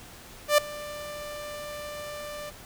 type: tone with ADSR envelope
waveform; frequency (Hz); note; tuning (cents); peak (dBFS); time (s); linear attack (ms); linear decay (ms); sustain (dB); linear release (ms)
sawtooth; 592; D5; +14; -11; 0.48-2.51; 100; 5; -21; 24
effects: pink hiss -47 dBFS RMS until 2.65 s